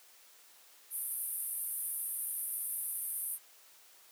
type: band-pass noise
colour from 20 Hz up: pink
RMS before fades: -38 dBFS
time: 0.9-3.39 s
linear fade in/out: 50 ms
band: 9100 to 14000 Hz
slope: 96 dB/octave
effects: white hiss -60 dBFS RMS until 4.11 s + high-pass 400 Hz 12 dB/octave